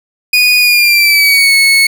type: tone with pitch glide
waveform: 30% pulse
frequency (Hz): 2470 to 2201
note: D#7 to C#7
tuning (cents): -13 to -13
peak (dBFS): -3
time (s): 0.33-1.87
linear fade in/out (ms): 5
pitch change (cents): -200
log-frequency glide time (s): 0.59-1.54
effects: none